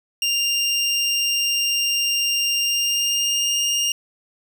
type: tone with pitch glide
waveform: 25% pulse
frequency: 2794 to 2826 Hz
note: F7 to F7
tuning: 0 to +20 cents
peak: -15 dBFS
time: 0.22-3.92 s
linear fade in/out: 2 ms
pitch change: +20 cents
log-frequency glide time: 2.57-3.65 s
effects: none